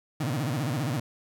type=tone with vibrato; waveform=30% pulse; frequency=135.2 Hz; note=C#3; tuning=43 cents flat; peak=-24 dBFS; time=0.2-1 s; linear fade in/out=5 ms; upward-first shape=sine; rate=15 Hz; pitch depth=290 cents each way; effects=none